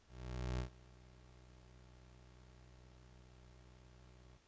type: tone with ADSR envelope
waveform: 25% pulse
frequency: 62.2 Hz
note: B1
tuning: 13 cents sharp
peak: -33 dBFS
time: 0.07-4.38 s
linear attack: 520 ms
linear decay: 100 ms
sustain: -23 dB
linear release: 18 ms
effects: pink hiss -71 dBFS RMS until 4.47 s + resampled to 16000 Hz

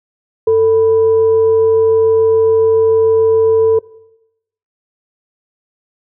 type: tone with frequency modulation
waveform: sine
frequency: 446.5 Hz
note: A4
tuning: 25 cents sharp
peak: -7 dBFS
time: 0.47-3.79 s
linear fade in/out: 5 ms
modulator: 542 Hz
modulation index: 0.2
effects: noise-tail reverb RT60 0.9 s tail -21 dB re dry + high-pass 100 Hz 12 dB/octave

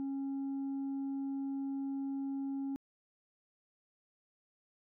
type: tone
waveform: sine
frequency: 273.7 Hz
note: C#4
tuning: 22 cents flat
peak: -32 dBFS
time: 0-2.76 s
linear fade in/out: 0 ms
effects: tanh soft clip ceiling -34 dBFS

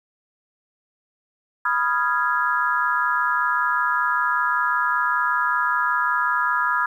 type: chord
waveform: sine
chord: F half-diminished seventh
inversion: second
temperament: equal with one note detuned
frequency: 987.8 / 1244.5 / 1389.7 / 1661.2 Hz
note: Cb6 / Eb6 / F6 / Ab6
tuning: 0 / 0 / -9 / 0 cents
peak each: -24 dBFS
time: 1.65-6.86 s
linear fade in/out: 5 ms
effects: 9-bit

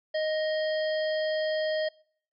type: harmonic tone with a mistuned harmonic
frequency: 622.3 Hz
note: D#5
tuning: in tune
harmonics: 1 / 3 / 5 / 7 / 8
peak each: -26 / -36 / -40 / -43 / -44 dBFS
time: 0.14-1.89 s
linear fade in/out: 10 ms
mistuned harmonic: 5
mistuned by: +53 cents
effects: noise-tail reverb RT60 0.6 s tail -25 dB re dry

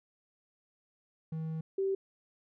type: tone pair in turn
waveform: triangle / sine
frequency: 159.7 / 387.6 Hz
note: D#3 / G4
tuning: +45 / -20 cents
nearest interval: octave + minor third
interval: 1535 cents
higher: second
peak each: -32 / -28 dBFS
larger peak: second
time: 1.32-1.61 / 1.78-1.95 s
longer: first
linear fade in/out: 5 ms
effects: none

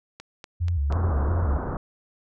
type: click train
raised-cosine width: 0.2 ms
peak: -22 dBFS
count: 4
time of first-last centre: 0.2-0.925 s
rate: 4.14 Hz
type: tone with vibrato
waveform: sine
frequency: 78.5 Hz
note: D#2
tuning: 16 cents sharp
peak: -21 dBFS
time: 0.6-1.58 s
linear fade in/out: 20 ms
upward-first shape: square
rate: 2.9 Hz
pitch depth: 170 cents each way
type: low-pass noise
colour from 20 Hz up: pink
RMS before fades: -30 dBFS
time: 0.9-1.77 s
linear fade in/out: 2 ms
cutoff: 1400 Hz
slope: 48 dB/octave
effects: none

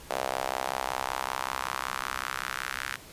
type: tone with high-pass filter sweep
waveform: sawtooth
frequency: 65.3 Hz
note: C2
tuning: 3 cents flat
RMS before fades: -33 dBFS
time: 0.1-2.96 s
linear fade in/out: 5 ms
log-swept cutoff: 630 to 1600 Hz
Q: 2.4
effects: pink hiss -48 dBFS RMS until 3.12 s + resampled to 32000 Hz

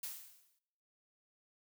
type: noise with exponential decay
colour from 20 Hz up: blue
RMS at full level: -40 dBFS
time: 0.03-0.59 s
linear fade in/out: 5 ms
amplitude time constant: 120 ms
effects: noise-tail reverb RT60 1.0 s tail -26 dB re dry

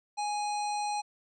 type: harmonic tone with a mistuned harmonic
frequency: 830.6 Hz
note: G#5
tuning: in tune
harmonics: 1 / 3 / 5 / 7 / 9 / 10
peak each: -30 / -43 / -42 / -46 / -50 / -48 dBFS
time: 0.17-1.02 s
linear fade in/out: 20 ms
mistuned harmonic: 10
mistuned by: +22 cents
effects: none

